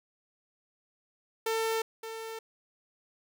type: tone with echo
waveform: sawtooth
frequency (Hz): 448.1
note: A4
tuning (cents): +32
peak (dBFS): -24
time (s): 1.46-1.82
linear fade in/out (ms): 5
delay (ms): 570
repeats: 1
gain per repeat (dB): -10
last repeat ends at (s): 2.39
effects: none